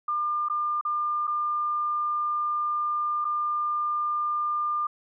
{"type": "tone with dropouts", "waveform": "sine", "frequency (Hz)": 1200, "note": "D6", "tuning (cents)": 37, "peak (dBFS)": -24, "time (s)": [0.08, 4.87], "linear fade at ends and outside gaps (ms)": 5, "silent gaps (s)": [[0.486, 0.498], [0.812, 0.85], [1.271, 1.276], [3.246, 3.25]], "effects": []}